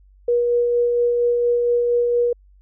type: tone with tremolo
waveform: sine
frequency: 479.9 Hz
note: B4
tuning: 50 cents flat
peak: -14 dBFS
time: 0.28-2.33 s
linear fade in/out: 5 ms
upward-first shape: sine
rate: 4.3 Hz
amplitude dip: 25%
effects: added 48 Hz sine -48 dBFS peak until 2.61 s